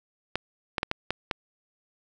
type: clicks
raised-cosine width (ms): 0.3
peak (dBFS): -10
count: 6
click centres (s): 0.356 / 0.782 / 0.831 / 0.914 / 1.106 / 1.312
effects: none